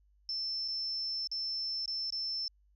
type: tone with dropouts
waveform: sine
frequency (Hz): 5320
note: E8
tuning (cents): +15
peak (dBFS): -33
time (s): 0.29-2.48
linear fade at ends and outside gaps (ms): 1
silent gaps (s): 0.679-0.683 / 1.273-1.315 / 1.858-1.878 / 2.104-2.124
effects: added 50 Hz sine -64 dBFS peak until 2.75 s